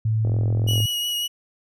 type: tone with pitch glide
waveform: sine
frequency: 110 to 108.24 Hz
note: A2 to A2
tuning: 0 to -28 cents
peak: -18 dBFS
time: 0.05-0.86 s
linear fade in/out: 5 ms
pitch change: -28 cents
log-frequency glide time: 0.24-0.3 s
type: click train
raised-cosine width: 2 ms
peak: -18 dBFS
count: 25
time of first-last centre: 0.25-0.803 s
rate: 43.4 Hz
type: tone with vibrato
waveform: 40% pulse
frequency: 2907 Hz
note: F#7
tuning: 31 cents flat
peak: -22 dBFS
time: 0.67-1.28 s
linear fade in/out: 20 ms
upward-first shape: triangle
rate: 5.5 Hz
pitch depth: 21 cents each way
effects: none